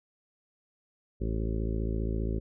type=harmonic tone with a mistuned harmonic; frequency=55 Hz; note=A1; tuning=in tune; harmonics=1 / 2 / 3 / 4 / 5 / 6 / 7 / 8 / 9 / 10; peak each=-30 / -35 / -40 / -38 / -43 / -41 / -39 / -45 / -53 / -49 dBFS; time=1.2-2.4 s; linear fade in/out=20 ms; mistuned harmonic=10; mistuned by=-17 cents; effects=none